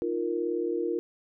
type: chord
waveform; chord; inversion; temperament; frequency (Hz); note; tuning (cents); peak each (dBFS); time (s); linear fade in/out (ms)
sine; Eb suspended second; none; equal; 311.1 / 349.2 / 466.2; Eb4 / F4 / Bb4; 0 / 0 / 0; -34 / -29 / -31; 0.02-0.99; 0
effects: none